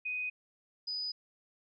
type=tone pair in turn; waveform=sine; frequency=2497 / 4974 Hz; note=D#7 / D#8; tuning=+6 / -1 cents; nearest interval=octave; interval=1193 cents; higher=second; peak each=-33 / -34 dBFS; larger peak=first; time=0.05-0.3 / 0.87-1.12 s; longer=neither; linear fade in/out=10 ms; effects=none